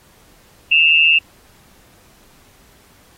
sine tone pair together, 2628 / 2784 Hz, E7 / F7, -6 / -6 cents, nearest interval minor second, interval 100 cents, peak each -12 dBFS, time 0.71-1.19 s, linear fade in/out 10 ms, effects pink hiss -51 dBFS RMS until 3.17 s + AAC 48 kbps

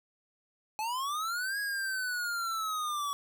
square linear two-way sweep, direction up then down, 842 to 1661.2 to 1128 Hz, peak -32 dBFS, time 0.79-3.13 s, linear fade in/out 0 ms, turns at 1.59 s, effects none

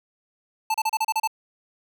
square tone bursts, 880 Hz, A5, in tune, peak -21 dBFS, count 8, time 0.7-1.275 s, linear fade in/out 5 ms, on 43 ms, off 33 ms, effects none

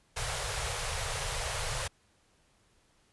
pink band-stop noise, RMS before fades -34 dBFS, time 0.16-1.88 s, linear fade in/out 10 ms, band 140 to 450 Hz, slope 48 dB/octave, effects pink hiss -68 dBFS RMS until 3.12 s + resampled to 24000 Hz

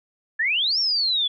sine exponential two-way sweep, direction up then down, 1700 to 5588 to 3371 Hz, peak -19 dBFS, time 0.39-1.28 s, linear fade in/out 10 ms, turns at 0.79 s, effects none

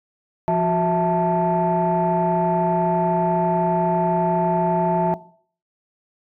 sine tone cluster, 172.7 / 365.7 / 657 / 882 Hz, F3 / F#4 / E5 / A5, -19 / -20 / -6 / +4 cents, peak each -22 / -24 / -19 / -20 dBFS, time 0.48-5.14 s, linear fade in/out 0 ms, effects noise-tail reverb RT60 0.5 s tail -18 dB re dry + tanh soft clip ceiling -11 dBFS

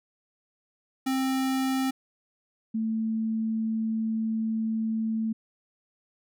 square / sine tone pair in turn, 264 / 222 Hz, C4 / A3, +16 / +16 cents, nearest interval minor third, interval 300 cents, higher first, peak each -25 dBFS, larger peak neither, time 1.06-1.91 / 2.74-5.33 s, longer second, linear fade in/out 10 ms, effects none

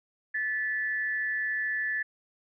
sine tone pair together, 1744 / 1957.6 Hz, A6 / B6, -16 / -16 cents, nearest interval major second, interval 200 cents, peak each -28 / -35 dBFS, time 0.34-2.03 s, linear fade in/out 10 ms, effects none

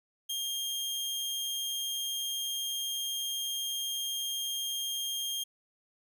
sawtooth tone, 3216 Hz, G7, 44 cents sharp, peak -29 dBFS, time 0.29-5.44 s, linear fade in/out 10 ms, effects none

